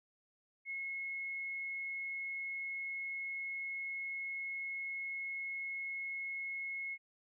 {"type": "tone", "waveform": "sine", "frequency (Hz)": 2174, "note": "C#7", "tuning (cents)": -34, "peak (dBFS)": -38, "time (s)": [0.65, 6.98], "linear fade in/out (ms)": 50, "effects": []}